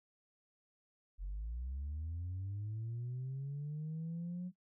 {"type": "linear sweep", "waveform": "sine", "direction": "up", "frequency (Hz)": [43.65, 183], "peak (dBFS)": -37, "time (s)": [1.18, 4.52], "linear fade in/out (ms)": 50, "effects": ["noise-tail reverb RT60 0.1 s tail -21 dB re dry", "tanh soft clip ceiling -36 dBFS"]}